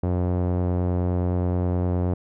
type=tone with low-pass filter; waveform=sawtooth; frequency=89.6 Hz; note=F2; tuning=45 cents sharp; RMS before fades=-23 dBFS; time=0.03-2.14 s; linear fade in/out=5 ms; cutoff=650 Hz; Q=1; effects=none